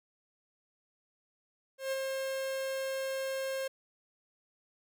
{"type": "tone with ADSR envelope", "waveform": "45% pulse", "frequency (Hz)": 534, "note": "C5", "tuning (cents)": 35, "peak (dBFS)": -30, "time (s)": [1.78, 3.68], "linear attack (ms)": 140, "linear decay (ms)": 27, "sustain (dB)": -3, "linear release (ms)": 8, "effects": []}